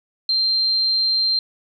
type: tone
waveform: sine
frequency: 4158 Hz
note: C8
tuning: 12 cents flat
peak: -16 dBFS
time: 0.29-1.39 s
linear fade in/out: 2 ms
effects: none